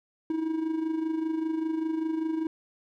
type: tone with amplitude modulation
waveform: triangle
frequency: 320 Hz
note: D#4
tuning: 49 cents sharp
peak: -22 dBFS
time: 0.3-2.47 s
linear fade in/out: 2 ms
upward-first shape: sine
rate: 25.1 Hz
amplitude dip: 60%
effects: none